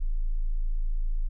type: tone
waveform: sine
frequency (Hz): 27.5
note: A0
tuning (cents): 0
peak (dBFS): -23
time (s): 0-1.29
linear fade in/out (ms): 20
effects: none